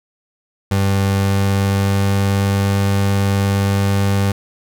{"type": "tone with pitch glide", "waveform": "30% pulse", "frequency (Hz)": [98, 99.02], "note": ["G2", "G2"], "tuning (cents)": [0, 18], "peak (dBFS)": -11, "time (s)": [0.71, 4.32], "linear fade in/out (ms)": 5, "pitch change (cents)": 18, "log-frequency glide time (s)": [1.03, 2.46], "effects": []}